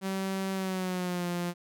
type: tone with pitch glide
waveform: sawtooth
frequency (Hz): 192 to 175.05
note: G3 to F3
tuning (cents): -36 to +4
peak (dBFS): -26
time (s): 0.01-1.54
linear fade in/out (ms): 50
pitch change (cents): -160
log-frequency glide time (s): 0.53-1.28
effects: none